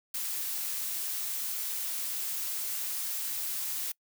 blue noise, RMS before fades -34 dBFS, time 0.14-3.92 s, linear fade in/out 5 ms, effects noise-tail reverb RT60 0.1 s tail -25 dB re dry

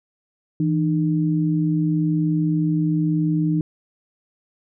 sine tone pair together, 163 / 303.9 Hz, E3 / D#4, -19 / -41 cents, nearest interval major seventh, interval 1078 cents, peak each -19 / -21 dBFS, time 0.6-3.61 s, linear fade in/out 2 ms, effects none

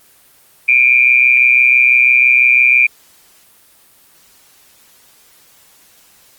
sine tone with amplitude modulation, 2385 Hz, D7, 26 cents sharp, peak -3 dBFS, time 0.68-2.87 s, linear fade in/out 10 ms, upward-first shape sine, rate 126 Hz, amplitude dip 80%, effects white hiss -48 dBFS RMS until 6.38 s + Opus 24 kbps

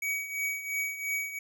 square tone with tremolo, 2263 Hz, C#7, 35 cents sharp, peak -28 dBFS, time 0.02-1.39 s, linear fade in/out 5 ms, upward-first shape triangle, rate 2.9 Hz, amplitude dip 75%, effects none

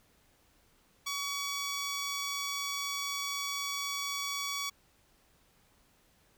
10% pulse tone, 1131 Hz, C#6, 34 cents sharp, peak -25 dBFS, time 1.06-4.7 s, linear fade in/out 10 ms, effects pink hiss -67 dBFS RMS until 6.37 s

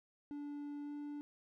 triangle tone with pitch glide, 290 to 292 Hz, D4 to D4, -22 to -10 cents, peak -40 dBFS, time 0.31-1.21 s, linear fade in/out 0 ms, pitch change +12 cents, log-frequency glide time 0.83-0.92 s, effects none

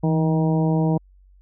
harmonic tone with a mistuned harmonic, 158 Hz, D#3, 27 cents sharp, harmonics 1 / 2 / 3 / 4 / 5 / 6, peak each -18 / -24 / -28 / -30 / -32 / -34 dBFS, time 0.03-0.98 s, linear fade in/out 10 ms, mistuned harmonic 1, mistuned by +48 cents, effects added 47 Hz sine -49 dBFS peak until 1.41 s

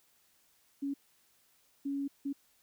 sine tone bursts at uneven times, 279.1 Hz, C#4, 12 cents sharp, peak -32 dBFS, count 3, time 0.82-0.94 / 1.85-2.08 / 2.25-2.33 s, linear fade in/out 10 ms, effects white hiss -69 dBFS RMS until 2.62 s

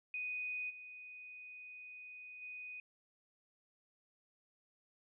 sine tone with level steps, 2489 Hz, D#7, in tune, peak -38 / -49 / -45 dBFS, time 0.14-2.8 s, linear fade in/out 2 ms, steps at 0.69 / 2.41 s, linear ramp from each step 20 ms, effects none

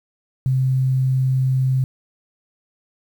sine tone, 130.8 Hz, C3, in tune, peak -15 dBFS, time 0.46-1.84 s, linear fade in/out 0 ms, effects 8-bit

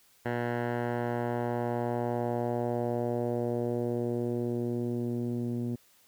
10% pulse tone with low-pass filter sweep, 119.9 Hz, A#2, 49 cents sharp, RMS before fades -31 dBFS, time 0.25-5.76 s, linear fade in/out 10 ms, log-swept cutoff 1700 to 240 Hz, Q 1.5, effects white hiss -63 dBFS RMS until 6.07 s

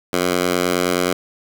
10% pulse tone with high-pass filter, 89.5 Hz, F2, 43 cents sharp, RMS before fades -19 dBFS, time 0.13-1.13 s, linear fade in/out 5 ms, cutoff 250 Hz, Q 0.59, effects none

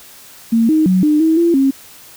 sine tone with pitch steps, 228.3 / 312.7 / 185.6 / 301.4 / 320.7 / 339.5 / 270.5 Hz, A#3 / D#4 / F#3 / D4 / E4 / F4 / C#4, -36 / +9 / +6 / +45 / -48 / -49 / -42 cents, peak -9 dBFS, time 0.52-1.71 s, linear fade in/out 10 ms, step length 170 ms, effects white hiss -40 dBFS RMS until 2.16 s

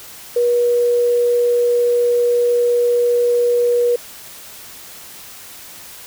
sine tone, 481.8 Hz, B4, 43 cents flat, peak -12 dBFS, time 0.36-3.96 s, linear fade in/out 5 ms, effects white hiss -37 dBFS RMS until 6.06 s

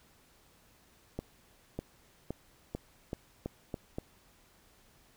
accelerating click train, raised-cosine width 2 ms, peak -22 dBFS, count 8, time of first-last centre 1.19-3.985 s, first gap 600 ms, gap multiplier 0.86, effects pink hiss -64 dBFS RMS until 5.16 s

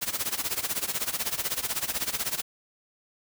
white noise with tremolo, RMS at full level -27 dBFS, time 0.01-2.42 s, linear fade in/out 20 ms, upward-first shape sine, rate 16 Hz, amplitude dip 85%, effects none

